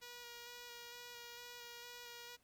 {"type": "tone with vibrato", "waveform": "5% pulse", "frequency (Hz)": 480, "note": "B4", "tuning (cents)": -49, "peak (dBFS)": -39, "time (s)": [0.01, 2.37], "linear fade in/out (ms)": 20, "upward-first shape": "square", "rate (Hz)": 2.2, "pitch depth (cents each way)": 13, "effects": ["pink hiss -75 dBFS RMS until 2.43 s"]}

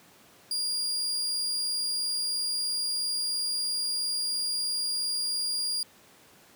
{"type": "tone", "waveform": "35% pulse", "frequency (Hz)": 4821, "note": "D8", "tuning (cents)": 45, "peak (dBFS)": -26, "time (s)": [0.51, 5.83], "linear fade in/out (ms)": 2, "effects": ["pink hiss -56 dBFS RMS until 6.55 s", "high-pass 150 Hz 12 dB/octave"]}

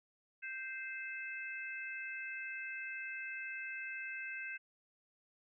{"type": "harmonic tone", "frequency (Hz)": 522, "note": "C5", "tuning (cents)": -4, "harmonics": [3, 4, 5], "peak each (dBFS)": [-44, -47, -45], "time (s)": [0.42, 4.58], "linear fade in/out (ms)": 20, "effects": []}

